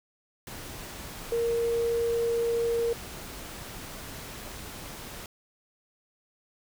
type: tone in noise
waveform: sine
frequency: 466.2 Hz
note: A#4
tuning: in tune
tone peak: -24 dBFS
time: 1.32-2.93 s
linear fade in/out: 2 ms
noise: pink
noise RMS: -41 dBFS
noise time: 0.47-5.26 s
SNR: +14 dB
effects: none